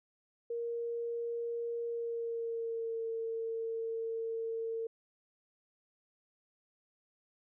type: tone with pitch glide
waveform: sine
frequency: 468.5 to 453.6 Hz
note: A#4 to A#4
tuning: +9 to -47 cents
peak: -34 dBFS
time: 0.5-4.87 s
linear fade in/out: 5 ms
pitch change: -56 cents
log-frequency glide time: 1.86-3.05 s
effects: none